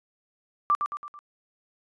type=tone with echo; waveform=sine; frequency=1176 Hz; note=D6; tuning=2 cents sharp; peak=-18 dBFS; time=0.7-0.75 s; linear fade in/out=0 ms; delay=110 ms; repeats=4; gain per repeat=-6 dB; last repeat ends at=1.19 s; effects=resampled to 22050 Hz